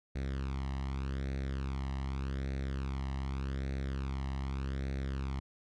sawtooth tone with flanger, 67.3 Hz, C2, 49 cents sharp, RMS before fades -36 dBFS, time 0.15-5.4 s, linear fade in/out 10 ms, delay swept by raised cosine 0.49 to 1.02 ms, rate 0.84 Hz, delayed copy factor +0.7, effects low-pass 5000 Hz 12 dB/octave

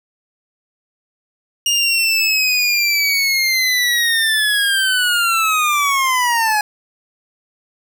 25% pulse linear sweep, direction down, 2846 to 830.6 Hz, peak -10 dBFS, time 1.66-6.61 s, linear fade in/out 2 ms, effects none

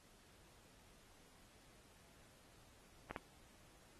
clicks, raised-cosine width 0.5 ms, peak -29 dBFS, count 2, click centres 3.11 / 3.162 s, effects pink hiss -67 dBFS RMS until 3.99 s + AAC 32 kbps

